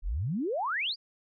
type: exponential sweep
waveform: sine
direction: up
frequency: 34.65 to 5010 Hz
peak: -28 dBFS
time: 0.02-0.96 s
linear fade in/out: 50 ms
effects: none